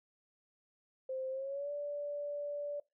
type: tone with pitch glide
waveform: sine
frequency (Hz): 523.3 to 580.6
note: C5 to D5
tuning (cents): 0 to -20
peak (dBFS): -36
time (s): 1.09-2.8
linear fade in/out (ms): 5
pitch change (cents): +180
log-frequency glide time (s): 1.3-1.71
effects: noise-tail reverb RT60 0.2 s tail -21 dB re dry